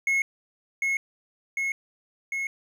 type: tone with echo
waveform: triangle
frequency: 2174 Hz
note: C#7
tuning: 34 cents flat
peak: -19 dBFS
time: 0.07-0.22 s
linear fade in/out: 2 ms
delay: 750 ms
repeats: 3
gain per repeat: -2 dB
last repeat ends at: 2.47 s
effects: none